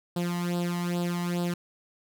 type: tone with flanger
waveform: sawtooth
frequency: 174.8 Hz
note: F3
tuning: 2 cents sharp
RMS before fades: -29 dBFS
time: 0.16-1.54 s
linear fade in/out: 5 ms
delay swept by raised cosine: 0.23 to 1.02 ms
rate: 2.4 Hz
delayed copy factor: +0.75
effects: none